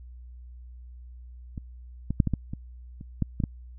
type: clicks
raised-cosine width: 5 ms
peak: -23 / -15 / -6 / -13 / -12 / -20 / -27 / -12 / -15 / -12 dBFS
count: 10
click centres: 1.578 / 2.106 / 2.202 / 2.273 / 2.337 / 2.535 / 3.011 / 3.223 / 3.402 / 3.438 s
effects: added 61 Hz sine -42 dBFS peak until 3.78 s